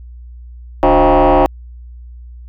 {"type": "tone with frequency modulation", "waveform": "sine", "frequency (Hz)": 129.2, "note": "C3", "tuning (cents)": -21, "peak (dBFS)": -4, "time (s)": [0.83, 1.46], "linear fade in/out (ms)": 0, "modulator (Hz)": 164, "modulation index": 5.2, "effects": ["tanh soft clip ceiling -6 dBFS", "added 60 Hz sine -31 dBFS peak until 2.48 s"]}